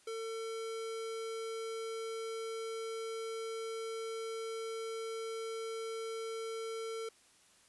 square tone, 450 Hz, A4, 39 cents sharp, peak -39 dBFS, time 0.07-7.09 s, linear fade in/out 5 ms, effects white hiss -65 dBFS RMS until 7.68 s + resampled to 24000 Hz

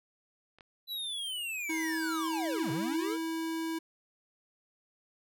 clicks, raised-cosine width 0.3 ms, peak -41 / -34 dBFS, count 2, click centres 0.586 / 0.608 s
square linear two-way sweep, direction down then up, 4000 to 123.47 to 483.1 Hz, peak -35 dBFS, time 0.87-3.18 s, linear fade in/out 50 ms, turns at 2.71 s
square tone with pitch glide, 321.3 to 325.6 Hz, E4 to E4, -44 to -21 cents, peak -33 dBFS, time 1.69-3.79 s, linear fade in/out 10 ms, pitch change +23 cents, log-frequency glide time 1.84-2.97 s
effects none

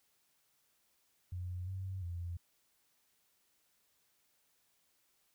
sine tone with pitch steps, 89.9 / 94.8 / 86.6 Hz, F#2 / F#2 / F2, -49 / +43 / -14 cents, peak -38 dBFS, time 1.32-2.37 s, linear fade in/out 5 ms, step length 350 ms, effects white hiss -75 dBFS RMS until 5.34 s

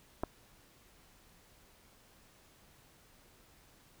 clicks, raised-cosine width 1 ms, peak -19 / -25 dBFS, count 2, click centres 0.235 / 0.238 s, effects pink hiss -63 dBFS RMS until 4 s

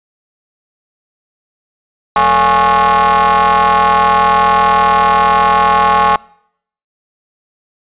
40% pulse ring-modulated tone, 131.1 Hz, C3, 4 cents sharp, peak -4 dBFS, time 2.16-6.16 s, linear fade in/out 2 ms, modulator 963 Hz, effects noise-tail reverb RT60 0.7 s tail -25 dB re dry + resampled to 8000 Hz

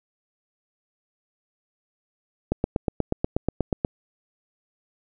click train, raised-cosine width 2 ms, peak -8 dBFS, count 12, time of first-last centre 2.52-3.849 s, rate 8.28 Hz, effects none

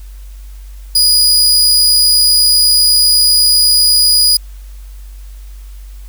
sawtooth tone, 4916 Hz, D#8, 22 cents flat, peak -4 dBFS, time 0.95-4.37 s, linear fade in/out 5 ms, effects added 48 Hz sine -28 dBFS peak until 6.08 s + white hiss -47 dBFS RMS until 6.08 s

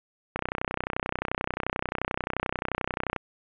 click train, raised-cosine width 0.5 ms, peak -12 dBFS, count 89, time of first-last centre 0.36-3.163 s, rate 31.4 Hz, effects resampled to 8000 Hz + 9-bit

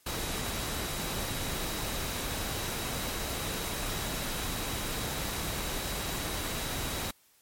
sine tone in noise, 3874 Hz, B7, 34 cents flat, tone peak -45 dBFS, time 0.06-7.11 s, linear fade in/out 5 ms, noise pink, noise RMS -34 dBFS, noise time 0.06-7.11 s, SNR -14 dB, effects white hiss -64 dBFS RMS until 7.41 s + MP3 64 kbps

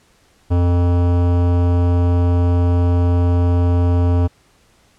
sine tone with hard clipping, 87.7 Hz, F2, 8 cents sharp, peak -14 dBFS, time 0.5-4.28 s, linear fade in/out 20 ms, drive 17 dB, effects pink hiss -55 dBFS RMS until 4.98 s + low-pass 10000 Hz 12 dB/octave

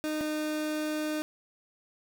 30% pulse tone pair in turn, 307.4 / 306.1 Hz, D#4 / D#4, -21 / -28 cents, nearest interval unison, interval 7 cents, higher first, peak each -27 / -27 dBFS, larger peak neither, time 0.04-0.21 / 0.21-1.22 s, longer second, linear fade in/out 0 ms, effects 10-bit

